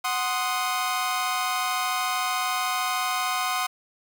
sawtooth chord, C diminished, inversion second, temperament equal, 740 / 1046.5 / 1244.5 Hz, Gb5 / C6 / Eb6, 0 / 0 / 0 cents, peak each -25 dBFS, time 0.04-3.67 s, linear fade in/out 10 ms, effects 8-bit

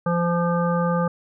harmonic tone, 172.3 Hz, F3, 23 cents flat, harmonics 1 / 3 / 5 / 7 / 9, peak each -21 / -24 / -30 / -27 / -35 dBFS, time 0.06-1.08 s, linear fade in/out 5 ms, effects none

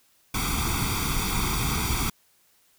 pink noise with comb filter, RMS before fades -26 dBFS, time 0.34-2.1 s, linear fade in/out 5 ms, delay 0.86 ms, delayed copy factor +0.95, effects white hiss -63 dBFS RMS until 2.78 s

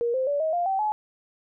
sine tone with pitch steps, 472.1 / 520.8 / 574.5 / 633.8 / 699.2 / 771.4 / 851 Hz, A#4 / C5 / D5 / D#5 / F5 / G5 / G#5, +22 / -8 / -38 / +32 / +2 / -28 / +42 cents, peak -22 dBFS, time 0.01-0.92 s, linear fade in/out 0 ms, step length 130 ms, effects none

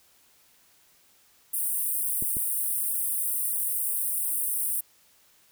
pink high-pass noise, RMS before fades -28 dBFS, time 1.53-4.81 s, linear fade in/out 10 ms, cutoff 8700 Hz, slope 96 dB/octave
clicks, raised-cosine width 3 ms, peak -24 dBFS, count 2, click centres 2.224 / 2.368 s
effects white hiss -61 dBFS RMS until 5.51 s

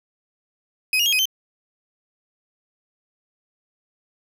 35% pulse tone with pitch steps, 2519 / 2851 / 3252 / 2512 / 3097 Hz, D#7 / F7 / G#7 / D#7 / G7, +21 / +35 / -37 / +16 / -22 cents, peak -15 dBFS, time 0.93-1.255 s, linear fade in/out 2 ms, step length 65 ms, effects none

